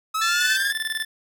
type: linear sweep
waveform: 45% pulse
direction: up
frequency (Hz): 1271 to 1661.2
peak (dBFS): -22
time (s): 0.14-0.72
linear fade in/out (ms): 10
type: harmonic tone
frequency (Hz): 873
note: A5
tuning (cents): -14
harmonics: 2 / 3 / 4 / 5 / 6 / 7 / 8 / 9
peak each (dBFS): -25 / -29 / -28 / -33 / -33 / -35 / -34 / -39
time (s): 0.21-0.57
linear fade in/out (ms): 10
type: tone with tremolo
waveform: 25% pulse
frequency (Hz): 1760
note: A6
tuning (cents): 0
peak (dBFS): -19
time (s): 0.4-1.05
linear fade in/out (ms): 5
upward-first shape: square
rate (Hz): 20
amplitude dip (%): 65
effects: none